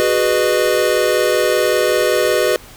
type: chord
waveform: square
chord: G# minor seventh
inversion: third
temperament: equal with one note detuned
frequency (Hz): 370 / 415.3 / 493.9 / 611.2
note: F#4 / G#4 / B4 / D#5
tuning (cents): 0 / 0 / 0 / -31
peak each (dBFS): -20 / -21 / -18 / -19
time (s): 0-2.56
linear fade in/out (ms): 0
effects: pink hiss -40 dBFS RMS until 2.76 s